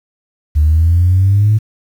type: exponential sweep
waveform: sine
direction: up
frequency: 73.42 to 110 Hz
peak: -6 dBFS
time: 0.55-1.59 s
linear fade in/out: 20 ms
effects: tanh soft clip ceiling -3 dBFS + 7-bit